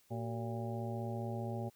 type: harmonic tone with a mistuned harmonic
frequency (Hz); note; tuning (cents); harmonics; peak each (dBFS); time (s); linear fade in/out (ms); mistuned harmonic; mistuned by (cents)
115.2; A#2; -20; 1 / 2 / 3 / 4 / 5 / 6 / 7; -39 / -43 / -45 / -52 / -46 / -51 / -47; 0.1-1.7; 20; 3; +150
effects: white hiss -69 dBFS RMS until 1.75 s